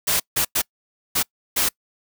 white noise bursts at uneven times, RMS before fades -20 dBFS, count 5, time 0.07-0.2 / 0.36-0.45 / 0.55-0.62 / 1.15-1.23 / 1.56-1.69 s, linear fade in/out 10 ms, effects noise-tail reverb RT60 0.1 s tail -26 dB re dry

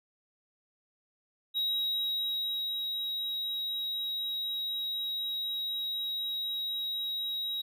triangle tone with ADSR envelope, 3826 Hz, A#7, 44 cents sharp, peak -26 dBFS, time 1.54-7.62 s, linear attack 33 ms, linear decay 1200 ms, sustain -4 dB, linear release 12 ms, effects none

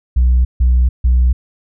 sine tone bursts, 62 Hz, B1, 7 cents sharp, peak -6 dBFS, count 3, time 0.16-1.33 s, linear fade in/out 10 ms, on 290 ms, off 150 ms, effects tanh soft clip ceiling -6 dBFS

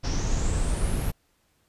brown noise with low-pass filter sweep, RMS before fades -25 dBFS, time 0.03-1.12 s, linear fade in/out 20 ms, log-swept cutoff 5400 to 12000 Hz, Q 7.9, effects pink hiss -68 dBFS RMS until 1.68 s + resampled to 32000 Hz

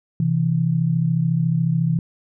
sine tone pair together, 130.81 / 164.81 Hz, C3 / E3, 0 / 0 cents, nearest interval major third, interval 400 cents, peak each -21 / -18 dBFS, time 0.2-1.99 s, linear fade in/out 2 ms, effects none

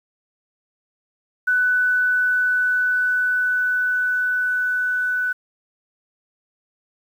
sine tone with level ramp, 1493 Hz, F#6, 15 cents sharp, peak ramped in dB -15 to -19 dBFS, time 1.47-5.33 s, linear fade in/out 10 ms, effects 8-bit

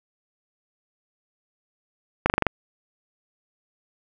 slowing click train, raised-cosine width 0.5 ms, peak -3 dBFS, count 6, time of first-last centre 2.26-2.467 s, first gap 39 ms, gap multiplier 1.03, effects none

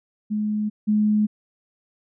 sine tone pair in turn, 211.6 / 211.6 Hz, G#3 / G#3, +33 / +33 cents, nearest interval unison, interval 0 cents, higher neither, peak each -21 / -16 dBFS, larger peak second, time 0.3-0.7 / 0.87-1.27 s, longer neither, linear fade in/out 20 ms, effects none

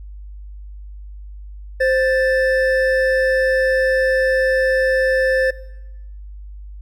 triangle tone pair together, 523.6 / 1760 Hz, C5 / A6, +1 / 0 cents, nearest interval octave + major sixth, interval 2099 cents, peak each -13 / -17 dBFS, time 1.8-5.51 s, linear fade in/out 10 ms, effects noise-tail reverb RT60 1.0 s tail -21 dB re dry + added 50 Hz sine -32 dBFS peak until 6.81 s

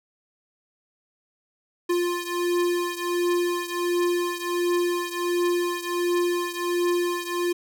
square beating tone pair, 350 / 351.4 Hz, F4 / F4, +4 / +11 cents, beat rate 1.4 Hz, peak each -25 / -28 dBFS, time 1.89-7.53 s, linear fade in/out 10 ms, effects none

